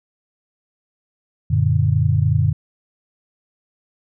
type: chord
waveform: sine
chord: Gb augmented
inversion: none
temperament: equal with one note detuned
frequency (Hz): 93.25 / 116.54 / 146.83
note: Gb2 / Bb2 / D3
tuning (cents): +14 / 0 / 0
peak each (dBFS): -18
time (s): 1.5-2.53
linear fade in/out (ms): 10
effects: none